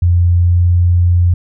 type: tone with pitch glide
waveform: sine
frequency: 87.31 to 87.87 Hz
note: F2 to F2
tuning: 0 to +11 cents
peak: -7 dBFS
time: 0.02-1.34 s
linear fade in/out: 5 ms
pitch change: +11 cents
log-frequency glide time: 0.38-0.59 s
effects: none